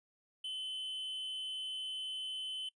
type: tone with amplitude modulation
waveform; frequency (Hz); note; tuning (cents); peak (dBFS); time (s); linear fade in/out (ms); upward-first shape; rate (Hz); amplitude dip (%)
triangle; 3046; F#7; +50; -35; 0.44-2.69; 5; sine; 286; 35
effects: noise-tail reverb RT60 0.1 s tail -20 dB re dry + resampled to 22050 Hz